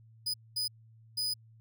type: tone bursts at uneven times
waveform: 40% pulse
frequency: 4978 Hz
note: D#8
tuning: in tune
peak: -29 dBFS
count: 3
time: 0.26-0.34 / 0.56-0.68 / 1.17-1.34 s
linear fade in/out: 10 ms
effects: added 112 Hz sine -55 dBFS peak until 1.6 s